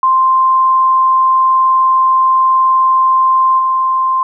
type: tone with level steps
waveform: sine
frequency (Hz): 1046.5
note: C6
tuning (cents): 0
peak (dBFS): -7 / -10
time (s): 0.03-4.23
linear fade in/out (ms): 2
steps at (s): 3.58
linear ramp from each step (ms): 20
effects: none